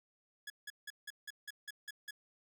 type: tone bursts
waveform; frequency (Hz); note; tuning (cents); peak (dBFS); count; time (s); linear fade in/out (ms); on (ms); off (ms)
sawtooth; 1685; G#6; +25; -39; 9; 0.47-2.109; 5; 31; 170
effects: none